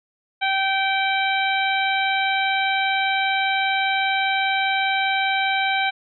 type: harmonic tone with a mistuned harmonic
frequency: 775 Hz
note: G5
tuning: 20 cents flat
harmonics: 1 / 2 / 3 / 4 / 5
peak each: -22 / -25 / -24 / -29 / -30 dBFS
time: 0.41-5.91 s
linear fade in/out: 20 ms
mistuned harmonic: 4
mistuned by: +18 cents
effects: none